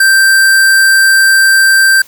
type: tone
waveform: square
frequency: 1568 Hz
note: G6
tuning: in tune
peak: -5 dBFS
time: 0-2.02 s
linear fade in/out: 5 ms
effects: white hiss -40 dBFS RMS until 2.07 s